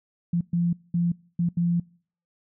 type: tone bursts at uneven times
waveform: sine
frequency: 172.3 Hz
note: F3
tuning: 23 cents flat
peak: -20 dBFS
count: 5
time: 0.33-0.41 / 0.53-0.73 / 0.94-1.12 / 1.39-1.49 / 1.57-1.8 s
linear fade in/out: 5 ms
effects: noise-tail reverb RT60 0.5 s tail -25 dB re dry